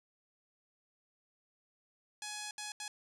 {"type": "tone bursts at uneven times", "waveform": "5% pulse", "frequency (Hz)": 840, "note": "G#5", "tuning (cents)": 19, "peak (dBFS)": -28, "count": 3, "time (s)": [[2.22, 2.51], [2.58, 2.72], [2.8, 2.88]], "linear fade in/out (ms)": 2, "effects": ["resampled to 22050 Hz"]}